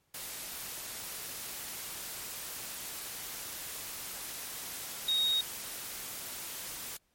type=tone in noise; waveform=sine; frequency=3755 Hz; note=A#7; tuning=12 cents sharp; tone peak=-26 dBFS; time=5.08-5.41 s; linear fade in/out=5 ms; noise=white; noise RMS=-41 dBFS; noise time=0.14-6.97 s; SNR=+12 dB; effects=pink hiss -74 dBFS RMS until 7.14 s + MP3 64 kbps